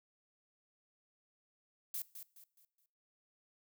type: noise with echo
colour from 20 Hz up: violet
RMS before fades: -40 dBFS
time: 1.94-2.02 s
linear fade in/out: 2 ms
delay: 210 ms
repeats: 4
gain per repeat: -9 dB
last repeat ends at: 2.86 s
effects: noise-tail reverb RT60 0.6 s tail -21 dB re dry